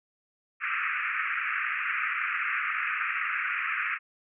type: band-pass noise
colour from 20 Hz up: pink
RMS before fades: -30 dBFS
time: 0.6-3.99 s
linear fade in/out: 50 ms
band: 1200 to 2600 Hz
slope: 96 dB/octave
effects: none